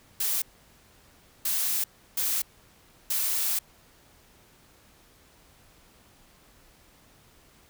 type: noise bursts at uneven times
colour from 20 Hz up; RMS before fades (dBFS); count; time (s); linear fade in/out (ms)
blue; -27; 4; 0.2-0.42 / 1.45-1.84 / 2.17-2.42 / 3.1-3.59; 5
effects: pink hiss -58 dBFS RMS until 7.69 s